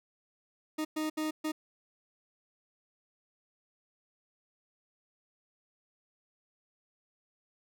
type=tone bursts at uneven times; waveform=40% pulse; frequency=310 Hz; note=D#4; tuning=6 cents flat; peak=-30 dBFS; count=4; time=0.78-0.85 / 0.96-1.1 / 1.17-1.31 / 1.44-1.52 s; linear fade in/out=10 ms; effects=none